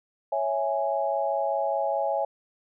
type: chord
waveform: sine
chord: C# minor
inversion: none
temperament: equal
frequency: 554.4 / 659.3 / 830.6 Hz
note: C#5 / E5 / G#5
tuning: 0 / 0 / 0 cents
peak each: -28 dBFS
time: 0.32-2.25 s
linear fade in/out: 5 ms
effects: none